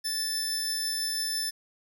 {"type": "tone pair together", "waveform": "sawtooth", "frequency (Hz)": [1760, 5274], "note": ["A6", "E8"], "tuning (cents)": [0, 0], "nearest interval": "octave + perfect fifth", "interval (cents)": 1900, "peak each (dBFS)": [-34, -26], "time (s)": [0.04, 1.51], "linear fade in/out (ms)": 20, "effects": []}